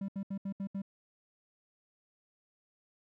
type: tone bursts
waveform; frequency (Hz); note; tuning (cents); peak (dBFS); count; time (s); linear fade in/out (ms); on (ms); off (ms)
triangle; 196; G3; 0; -32; 6; 0.01-0.819; 5; 74; 73
effects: none